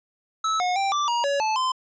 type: tone with pitch steps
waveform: square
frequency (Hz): 1303 / 724 / 785 / 1172 / 949 / 564 / 871 / 1031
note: E6 / F#5 / G5 / D6 / A#5 / C#5 / A5 / C6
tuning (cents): -20 / -38 / +2 / -4 / +31 / +30 / -18 / -26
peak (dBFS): -22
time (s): 0.44-1.72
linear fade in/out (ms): 5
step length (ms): 160
effects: resampled to 16000 Hz